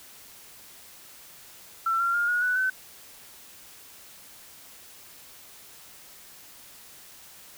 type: tone with pitch steps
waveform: sine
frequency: 1344 / 1377.8 / 1412.5 / 1448 / 1484.4 / 1521.7 Hz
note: E6 / F6 / F6 / F#6 / F#6 / F#6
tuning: +33 / -24 / +19 / -38 / +5 / +48 cents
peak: -22 dBFS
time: 1.86-2.7 s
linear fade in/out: 5 ms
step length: 140 ms
effects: white hiss -49 dBFS RMS until 7.57 s